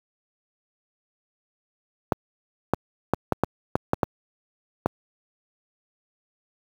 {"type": "clicks", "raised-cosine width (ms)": 1, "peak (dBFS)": -5, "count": 9, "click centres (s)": [2.122, 2.736, 3.136, 3.323, 3.436, 3.755, 3.934, 4.032, 4.86], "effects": ["high-pass 80 Hz 12 dB/octave", "7-bit"]}